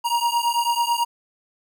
square beating tone pair, 940 / 949.1 Hz, A#5 / A#5, +14 / +31 cents, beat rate 9.1 Hz, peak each -23 dBFS, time 0.04-1.05 s, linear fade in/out 20 ms, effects none

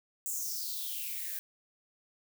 violet noise with high-pass filter sweep, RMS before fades -37 dBFS, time 0.26-1.39 s, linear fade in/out 0 ms, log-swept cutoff 7800 to 1600 Hz, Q 5.9, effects none

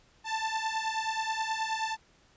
sawtooth beating tone pair, 880 / 889.4 Hz, A5 / A5, 0 / +18 cents, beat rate 9.4 Hz, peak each -29 dBFS, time 0.24-1.97 s, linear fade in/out 50 ms, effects pink hiss -63 dBFS RMS until 2.36 s + resampled to 16000 Hz

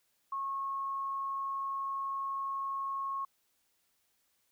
sine tone, 1092 Hz, C#6, 26 cents flat, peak -33 dBFS, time 0.32-3.25 s, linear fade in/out 5 ms, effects white hiss -75 dBFS RMS until 4.51 s

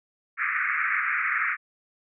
white band-pass noise, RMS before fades -26 dBFS, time 0.37-1.57 s, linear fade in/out 50 ms, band 1200 to 2300 Hz, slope 96 dB/octave, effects none

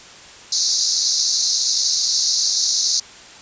white band-pass noise, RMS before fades -19 dBFS, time 0.52-3 s, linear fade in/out 5 ms, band 4000 to 6600 Hz, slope 96 dB/octave, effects white hiss -41 dBFS RMS until 3.41 s + resampled to 16000 Hz

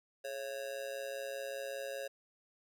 square tone with amplitude modulation, 548 Hz, C#5, 20 cents flat, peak -36 dBFS, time 0.24-2.08 s, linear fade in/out 10 ms, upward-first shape sine, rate 125 Hz, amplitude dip 85%, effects none

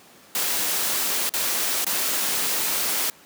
white noise with dropouts, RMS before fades -24 dBFS, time 0.35-3.1 s, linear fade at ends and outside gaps 1 ms, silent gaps 1.293-1.338 / 1.846-1.866 s, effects pink hiss -50 dBFS RMS until 3.25 s + high-pass 200 Hz 12 dB/octave

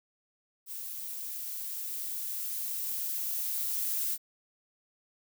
violet noise with level ramp, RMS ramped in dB -40 to -31 dBFS, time 0.66-4.18 s, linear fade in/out 50 ms, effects none

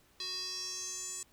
square tone with band-pass filter sweep, 370 Hz, F#4, in tune, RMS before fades -40 dBFS, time 0.2-1.23 s, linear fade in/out 2 ms, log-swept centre 4400 to 7700 Hz, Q 6.7, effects pink hiss -66 dBFS RMS until 1.32 s

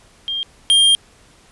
sine / square tone pair in turn, 3203 / 3203 Hz, G7 / G7, +37 / +37 cents, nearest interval unison, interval 0 cents, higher neither, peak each -20 / -10 dBFS, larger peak second, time 0.28-0.43 / 0.7-0.95 s, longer second, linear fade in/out 0 ms, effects pink hiss -50 dBFS RMS until 1.51 s + resampled to 24000 Hz

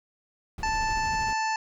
brown noise with tremolo, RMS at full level -34 dBFS, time 0.58-1.33 s, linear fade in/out 2 ms, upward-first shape sine, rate 13 Hz, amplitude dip 40%
harmonic tone, 880 Hz, A5, in tune, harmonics 1 / 2 / 3 / 5 / 6 / 7 / 8, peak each -26 / -32 / -36 / -40 / -42 / -43 / -44 dBFS, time 0.63-1.56 s, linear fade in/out 2 ms
effects none

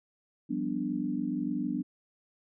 sine chord, G dominant seventh, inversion third, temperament equal, 174.61 / 196 / 246.9 / 293.7 Hz, F3 / G3 / B3 / D4, 0 / 0 / 0 / 0 cents, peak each -39 / -36 / -33 / -33 dBFS, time 0.49-1.83 s, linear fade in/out 20 ms, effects none

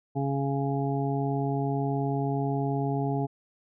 harmonic tone, 138.59 Hz, C#3, in tune, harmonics 1 / 2 / 3 / 5 / 6, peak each -28 / -31 / -33 / -35 / -36 dBFS, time 0.15-3.27 s, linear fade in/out 20 ms, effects none

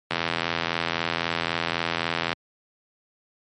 click train, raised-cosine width 0.3 ms, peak -7 dBFS, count 187, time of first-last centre 0.11-2.33 s, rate 83.8 Hz, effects high-pass 100 Hz 12 dB/octave + MP3 48 kbps

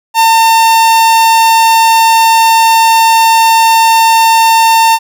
45% pulse tone, 904 Hz, A5, 47 cents sharp, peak -4 dBFS, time 0.14-4.99 s, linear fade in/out 50 ms, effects none

